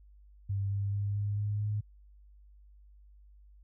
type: tone with pitch steps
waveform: sine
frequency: 99 / 100.15 / 101.31 / 102.49 / 103.68 / 104.89 Hz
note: G2 / G2 / G#2 / G#2 / G#2 / G#2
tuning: +18 / +38 / -42 / -22 / -2 / +18 cents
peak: -29 dBFS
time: 0.49-1.81 s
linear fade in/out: 10 ms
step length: 220 ms
effects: added 50 Hz sine -54 dBFS peak until 3.63 s